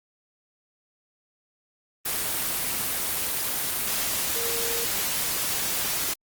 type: tone in noise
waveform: sine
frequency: 466.2 Hz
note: A#4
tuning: in tune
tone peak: -33 dBFS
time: 4.35-4.85 s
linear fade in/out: 10 ms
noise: white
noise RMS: -27 dBFS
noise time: 2.05-6.14 s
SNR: -9 dB
effects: Opus 24 kbps